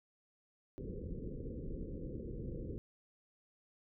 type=low-pass noise; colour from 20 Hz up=pink; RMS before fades=-43 dBFS; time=0.78-2.78 s; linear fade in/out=0 ms; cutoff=520 Hz; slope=96 dB/octave; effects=none